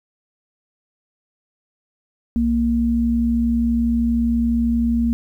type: tone pair together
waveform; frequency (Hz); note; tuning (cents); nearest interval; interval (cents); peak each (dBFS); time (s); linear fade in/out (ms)
sine; 62.42 / 233.1; B1 / A#3; +19 / 0; octave + major seventh; 2281; -23 / -16; 2.36-5.13; 0
effects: 9-bit